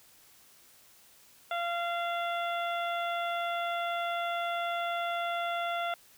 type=harmonic tone; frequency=689 Hz; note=F5; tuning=24 cents flat; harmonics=1 / 2 / 3 / 4 / 5; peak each=-32 / -35 / -41 / -44 / -42 dBFS; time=1.51-5.94 s; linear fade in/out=2 ms; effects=white hiss -59 dBFS RMS until 6.17 s